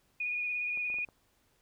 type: tone with vibrato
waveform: sine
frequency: 2455 Hz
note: D#7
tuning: 24 cents flat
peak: -31 dBFS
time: 0.2-1.05 s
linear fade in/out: 5 ms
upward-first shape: square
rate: 17 Hz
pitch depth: 14 cents each way
type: clicks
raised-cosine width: 1 ms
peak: -38 dBFS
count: 5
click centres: 0.774 / 0.901 / 0.942 / 0.986 / 1.088 s
effects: pink hiss -71 dBFS RMS until 1.61 s